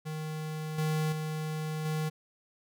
square tone with level steps, 155.56 Hz, D#3, in tune, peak -35 / -28 / -33 / -30 dBFS, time 0.05-2.1 s, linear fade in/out 20 ms, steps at 0.78 / 1.12 / 1.85 s, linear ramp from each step 5 ms, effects none

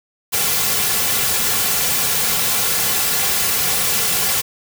white noise with comb filter, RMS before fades -18 dBFS, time 0.32-4.42 s, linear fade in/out 20 ms, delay 3.2 ms, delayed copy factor -0.65, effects none

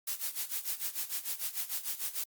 blue noise with tremolo, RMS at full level -33 dBFS, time 0.07-2.24 s, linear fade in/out 5 ms, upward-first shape sine, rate 6.7 Hz, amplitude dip 85%, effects Opus 48 kbps

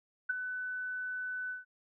sine tone with ADSR envelope, 1500 Hz, F#6, 23 cents sharp, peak -26 dBFS, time 0.29-1.65 s, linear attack 11 ms, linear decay 16 ms, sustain -9 dB, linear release 150 ms, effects none

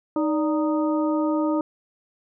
harmonic tone with a mistuned harmonic, 310 Hz, D#4, 6 cents flat, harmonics 1 / 2 / 3 / 4, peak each -21 / -27 / -31 / -33 dBFS, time 0.16-1.61 s, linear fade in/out 2 ms, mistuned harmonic 2, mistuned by -99 cents, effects none

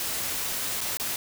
white noise with dropouts, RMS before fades -30 dBFS, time 0-1.16 s, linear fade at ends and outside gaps 1 ms, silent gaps 0.807-0.812 / 0.971-0.998 s, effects none

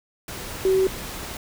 sine tone in noise, 379.6 Hz, F#4, 44 cents sharp, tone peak -16 dBFS, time 0.65-0.87 s, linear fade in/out 2 ms, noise pink, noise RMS -34 dBFS, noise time 0.28-1.37 s, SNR +15 dB, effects none

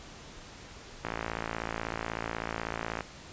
click train, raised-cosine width 0.5 ms, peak -17 dBFS, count 111, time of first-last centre 1.05-3.007 s, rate 56.2 Hz, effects pink hiss -48 dBFS RMS until 3.32 s + resampled to 16000 Hz

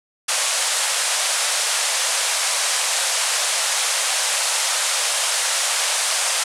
white band-pass noise, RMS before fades -21 dBFS, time 0.28-6.44 s, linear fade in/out 10 ms, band 520 to 10000 Hz, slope 48 dB/octave, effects none

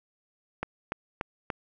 click train, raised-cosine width 0.5 ms, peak -15 dBFS, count 4, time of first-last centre 0.63-1.502 s, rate 3.44 Hz, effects none

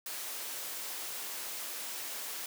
white high-pass noise, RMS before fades -40 dBFS, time 0.06-2.46 s, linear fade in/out 2 ms, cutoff 330 Hz, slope 12 dB/octave, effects none

